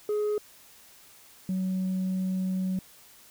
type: tone pair in turn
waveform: sine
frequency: 419.8 / 187 Hz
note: G#4 / F#3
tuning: +19 / +19 cents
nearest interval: octave + major second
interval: 1400 cents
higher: first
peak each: -22 / -24 dBFS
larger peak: first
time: 0.09-0.38 / 1.49-2.79 s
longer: second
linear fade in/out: 2 ms
effects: tanh soft clip ceiling -24 dBFS + white hiss -54 dBFS RMS until 3.3 s